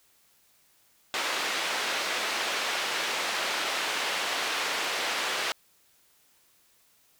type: band-pass noise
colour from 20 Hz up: white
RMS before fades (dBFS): -30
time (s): 1.14-5.52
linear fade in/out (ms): 0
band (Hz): 420 to 3400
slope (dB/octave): 12
effects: white hiss -64 dBFS RMS until 7.19 s